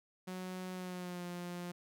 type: tone with pitch glide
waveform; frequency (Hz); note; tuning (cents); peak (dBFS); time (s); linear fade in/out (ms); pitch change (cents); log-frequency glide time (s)
sawtooth; 184.3 to 176.18; F#3 to F3; -7 to +15; -37; 0.27-1.72; 10; -78; 0.73-1.25
effects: none